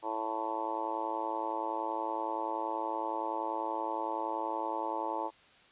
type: harmonic tone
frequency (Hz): 110.6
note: A2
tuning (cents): +9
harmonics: 3 / 4 / 5 / 6 / 7 / 8 / 9 / 10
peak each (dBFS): -41 / -44 / -41 / -43 / -45 / -35 / -41 / -45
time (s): 0.02-5.31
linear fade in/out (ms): 50
effects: white hiss -60 dBFS RMS until 5.71 s + resampled to 8000 Hz

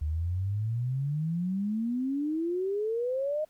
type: exponential sweep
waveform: sine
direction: up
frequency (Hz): 73.42 to 627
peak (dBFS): -27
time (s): 0.01-3.45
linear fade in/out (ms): 10
effects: pink hiss -67 dBFS RMS until 3.49 s

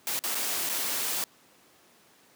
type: noise with dropouts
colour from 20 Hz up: white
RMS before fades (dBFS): -30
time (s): 0.07-1.24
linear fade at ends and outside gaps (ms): 1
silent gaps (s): 0.191-0.238 / 0.347-0.352 / 0.692-0.696
effects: pink hiss -59 dBFS RMS until 2.35 s + high-pass 200 Hz 12 dB/octave

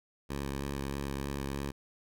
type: tone with vibrato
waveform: 10% pulse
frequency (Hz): 69.3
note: C#2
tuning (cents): 0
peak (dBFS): -26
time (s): 0.29-1.72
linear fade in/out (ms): 20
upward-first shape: square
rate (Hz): 3.2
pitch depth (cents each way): 16
effects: none

